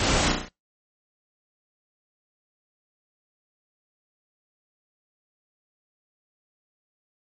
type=noise with echo; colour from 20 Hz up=pink; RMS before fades=-23 dBFS; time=0-0.32 s; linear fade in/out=2 ms; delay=33 ms; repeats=5; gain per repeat=-4 dB; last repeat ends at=0.485 s; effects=noise-tail reverb RT60 0.2 s tail -25 dB re dry + MP3 32 kbps